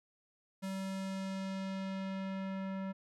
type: tone with low-pass filter sweep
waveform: square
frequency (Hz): 192.1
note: G3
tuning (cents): -35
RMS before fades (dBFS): -39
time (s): 0.62-2.93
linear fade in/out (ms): 20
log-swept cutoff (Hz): 12000 to 1700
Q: 0.85
effects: none